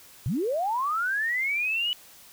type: linear sweep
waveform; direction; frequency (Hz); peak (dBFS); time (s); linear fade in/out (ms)
sine; up; 98 to 2979; -24; 0.26-1.93; 0
effects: white hiss -51 dBFS RMS until 2.32 s